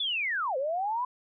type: linear two-way sweep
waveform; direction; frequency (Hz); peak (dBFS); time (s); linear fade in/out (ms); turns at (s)
sine; down then up; 3520 to 505 to 1018; -27; 0-1.05; 5; 0.57
effects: none